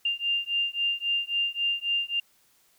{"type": "beating tone pair", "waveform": "sine", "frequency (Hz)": [2794, 2797.7], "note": ["F7", "F7"], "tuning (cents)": [0, 2], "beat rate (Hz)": 3.7, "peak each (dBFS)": -28, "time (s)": [0.05, 2.2], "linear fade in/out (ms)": 5, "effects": ["white hiss -64 dBFS RMS until 2.78 s"]}